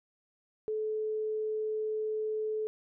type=tone; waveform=sine; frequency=432.3 Hz; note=A4; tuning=31 cents flat; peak=-30 dBFS; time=0.68-2.67 s; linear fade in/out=0 ms; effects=none